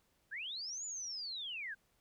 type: linear two-way sweep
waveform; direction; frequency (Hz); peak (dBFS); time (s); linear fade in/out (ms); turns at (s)
sine; up then down; 1500 to 7040 to 1500; -40; 0.31-1.75; 20; 0.85
effects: pink hiss -75 dBFS RMS until 2 s